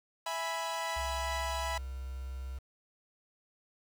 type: chord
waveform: sawtooth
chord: E major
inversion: none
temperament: equal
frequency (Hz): 659.3 / 830.6 / 987.8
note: E5 / G#5 / B5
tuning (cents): 0 / 0 / 0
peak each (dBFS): -35 / -37 / -32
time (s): 0.26-1.78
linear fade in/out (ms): 5
type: tone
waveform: sine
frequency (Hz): 65.41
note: C2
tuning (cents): 0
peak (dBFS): -37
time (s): 0.96-2.59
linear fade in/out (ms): 10
effects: low-pass 10000 Hz 12 dB/octave + 9-bit

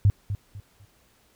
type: tone with echo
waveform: sine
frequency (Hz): 100.7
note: G2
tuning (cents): +47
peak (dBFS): -14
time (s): 0.05-0.1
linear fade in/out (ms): 0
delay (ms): 250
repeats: 3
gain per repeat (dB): -11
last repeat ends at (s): 0.85
effects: pink hiss -62 dBFS RMS until 1.35 s

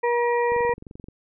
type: harmonic tone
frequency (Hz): 477.7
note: A#4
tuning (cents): +42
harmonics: 1 / 2 / 4 / 5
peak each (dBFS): -21 / -24 / -30 / -36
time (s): 0.03-0.74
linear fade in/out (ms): 10
type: click train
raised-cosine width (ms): 3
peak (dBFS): -27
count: 14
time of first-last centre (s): 0.52-1.085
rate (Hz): 23
effects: none

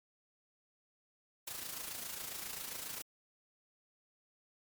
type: noise with amplitude modulation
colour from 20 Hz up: white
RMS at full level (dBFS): -41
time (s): 1.47-3.02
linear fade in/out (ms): 5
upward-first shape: sine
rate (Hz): 27.4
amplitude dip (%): 55
effects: MP3 96 kbps

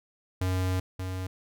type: tone pair in turn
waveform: square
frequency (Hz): 92.5 / 92.9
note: F#2 / F#2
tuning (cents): 0 / +7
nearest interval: unison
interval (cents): 7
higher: second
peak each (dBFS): -26 / -32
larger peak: first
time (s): 0.41-0.8 / 0.99-1.27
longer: first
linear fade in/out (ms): 5
effects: none

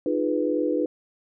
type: chord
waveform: sine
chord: F half-diminished seventh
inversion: third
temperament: equal with one note detuned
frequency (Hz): 305.8 / 349.2 / 415.3 / 493.9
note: Eb4 / F4 / Ab4 / Cb5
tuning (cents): -30 / 0 / 0 / 0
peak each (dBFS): -25 / -28 / -30 / -26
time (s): 0.06-0.86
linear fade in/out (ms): 2
effects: none

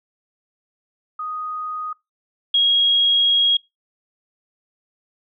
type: tone pair in turn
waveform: sine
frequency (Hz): 1244.5 / 3288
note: D#6 / G#7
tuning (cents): 0 / -18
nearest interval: octave + perfect fourth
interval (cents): 1682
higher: second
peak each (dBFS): -25 / -13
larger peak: second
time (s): 1.19-1.93 / 2.54-3.57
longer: second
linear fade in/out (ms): 5
effects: noise-tail reverb RT60 0.2 s tail -23 dB re dry

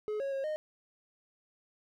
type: tone with pitch steps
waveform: triangle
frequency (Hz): 424.6 / 550 / 542 / 615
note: G#4 / C#5 / C#5 / D#5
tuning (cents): +38 / -14 / -39 / -20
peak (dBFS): -30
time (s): 0.08-0.56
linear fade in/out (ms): 0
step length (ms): 120
effects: none

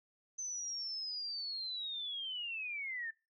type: linear sweep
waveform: sine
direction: down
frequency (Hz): 6170 to 1760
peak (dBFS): -38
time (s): 0.38-3.11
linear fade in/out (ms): 10
effects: noise-tail reverb RT60 0.3 s tail -25 dB re dry

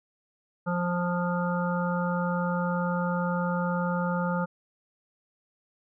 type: harmonic tone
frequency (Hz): 176.2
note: F3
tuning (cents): +16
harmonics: 1 / 3 / 5 / 7 / 8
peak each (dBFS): -27 / -32 / -34 / -35 / -36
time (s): 0.66-4.46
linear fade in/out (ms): 20
effects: none

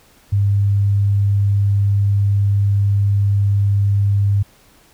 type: tone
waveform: sine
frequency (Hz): 100.5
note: G2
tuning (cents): +44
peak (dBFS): -12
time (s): 0.32-4.43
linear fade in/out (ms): 10
effects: pink hiss -51 dBFS RMS until 4.93 s

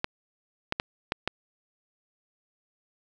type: clicks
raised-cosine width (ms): 0.3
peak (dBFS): -10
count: 5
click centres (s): 0.044 / 0.724 / 0.799 / 1.121 / 1.276
effects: none

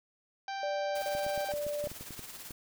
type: harmonic tone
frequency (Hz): 784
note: G5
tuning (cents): 0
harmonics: 1 / 2 / 3 / 4 / 5 / 6 / 7 / 8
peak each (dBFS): -36 / -43 / -48 / -51 / -51 / -50 / -56 / -58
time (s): 0.48-1.52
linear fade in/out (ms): 2
type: tone bursts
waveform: sine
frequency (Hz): 587.3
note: D5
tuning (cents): 0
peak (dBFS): -32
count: 3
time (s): 0.63-1.876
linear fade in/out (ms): 2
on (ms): 390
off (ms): 38
type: noise with tremolo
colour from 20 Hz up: white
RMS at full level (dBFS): -44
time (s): 0.95-2.52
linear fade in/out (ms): 5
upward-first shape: sine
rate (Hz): 18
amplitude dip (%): 50
type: clicks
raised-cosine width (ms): 3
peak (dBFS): -32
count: 12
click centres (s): 1.151 / 1.265 / 1.377 / 1.538 / 1.666 / 1.841 / 1.871 / 1.916 / 2.01 / 2.107 / 2.193 / 2.508
effects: none

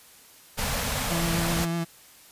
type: band-stop noise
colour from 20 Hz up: pink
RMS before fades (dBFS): -28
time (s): 0.57-1.66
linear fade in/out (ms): 20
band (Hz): 270 to 440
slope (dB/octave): 96
type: tone with vibrato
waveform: 35% pulse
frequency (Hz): 168.3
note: E3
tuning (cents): +36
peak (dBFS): -24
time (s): 1.1-1.85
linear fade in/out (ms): 20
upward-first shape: triangle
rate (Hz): 8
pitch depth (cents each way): 23
effects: white hiss -52 dBFS RMS until 2.31 s + resampled to 32000 Hz

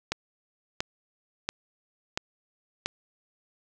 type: click train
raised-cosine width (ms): 0.2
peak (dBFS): -10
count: 5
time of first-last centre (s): 0.12-2.86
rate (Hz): 1.46
effects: none

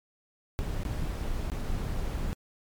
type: noise with dropouts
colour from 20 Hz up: brown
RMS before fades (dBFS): -31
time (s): 0.59-2.33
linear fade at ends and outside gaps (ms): 0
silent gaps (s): 0.833-0.852 / 1.5-1.519
effects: MP3 96 kbps

